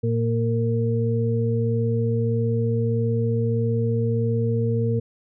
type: harmonic tone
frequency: 115.2 Hz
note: A#2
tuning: 20 cents flat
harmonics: 1 / 2 / 4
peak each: -21 / -27 / -25 dBFS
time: 0.03-5 s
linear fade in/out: 10 ms
effects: none